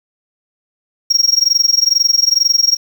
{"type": "tone with amplitude modulation", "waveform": "triangle", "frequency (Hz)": 5588, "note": "F8", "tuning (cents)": 0, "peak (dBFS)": -5, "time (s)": [1.1, 2.77], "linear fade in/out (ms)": 10, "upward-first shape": "sine", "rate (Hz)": 22.2, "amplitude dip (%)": 95, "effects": ["7-bit"]}